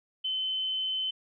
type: tone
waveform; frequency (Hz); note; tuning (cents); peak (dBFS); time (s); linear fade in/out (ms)
sine; 3057; G7; -44; -28; 0.24-1.11; 10
effects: none